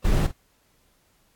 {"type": "noise with echo", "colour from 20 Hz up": "brown", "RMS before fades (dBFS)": -20, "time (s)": [0.04, 0.27], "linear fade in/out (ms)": 10, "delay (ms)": 48, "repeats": 1, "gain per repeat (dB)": -13, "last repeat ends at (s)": 0.318, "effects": ["pink hiss -64 dBFS RMS until 1.35 s", "AAC 64 kbps"]}